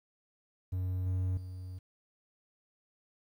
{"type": "tone with level steps", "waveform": "triangle", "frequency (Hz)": 92, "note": "F#2", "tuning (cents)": -9, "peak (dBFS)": [-29, -27, -38], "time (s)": [0.72, 1.79], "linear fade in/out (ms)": 10, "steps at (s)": [1.06, 1.37], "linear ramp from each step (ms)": 5, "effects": ["11-bit"]}